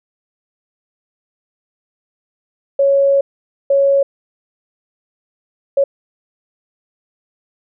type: tone bursts at uneven times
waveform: sine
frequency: 554.4 Hz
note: C#5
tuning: in tune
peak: -9 dBFS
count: 3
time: 2.79-3.21 / 3.7-4.03 / 5.77-5.84 s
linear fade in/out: 5 ms
effects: none